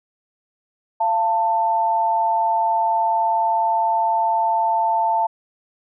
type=tone pair together; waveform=sine; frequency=686 / 890.1 Hz; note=F5 / A5; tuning=-31 / +20 cents; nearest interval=perfect fourth; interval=451 cents; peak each=-22 / -17 dBFS; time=1-5.27 s; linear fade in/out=10 ms; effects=none